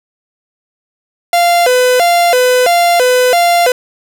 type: tone with vibrato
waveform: 45% pulse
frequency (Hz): 590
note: D5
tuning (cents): +8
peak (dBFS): -7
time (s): 1.33-3.72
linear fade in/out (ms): 2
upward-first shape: square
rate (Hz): 1.5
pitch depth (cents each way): 280
effects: none